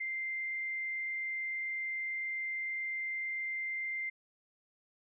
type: tone with frequency modulation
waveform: sine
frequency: 2091 Hz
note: C7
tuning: 2 cents flat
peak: -34 dBFS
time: 0-4.1 s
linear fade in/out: 10 ms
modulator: 28.8 Hz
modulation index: 0.21
effects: none